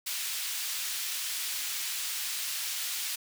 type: high-pass noise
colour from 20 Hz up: pink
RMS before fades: -34 dBFS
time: 0.06-3.16 s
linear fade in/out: 10 ms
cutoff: 2800 Hz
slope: 12 dB/octave
effects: none